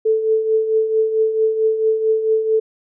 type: tone with tremolo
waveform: sine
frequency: 440 Hz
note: A4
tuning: in tune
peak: -11 dBFS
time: 0.05-2.6 s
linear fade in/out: 10 ms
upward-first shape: triangle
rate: 4.5 Hz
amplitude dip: 65%
effects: none